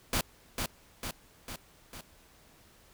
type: noise with echo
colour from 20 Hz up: pink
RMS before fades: -29 dBFS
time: 0.13-0.21 s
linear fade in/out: 2 ms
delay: 450 ms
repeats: 4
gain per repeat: -4 dB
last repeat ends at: 2.01 s
effects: pink hiss -60 dBFS RMS until 2.93 s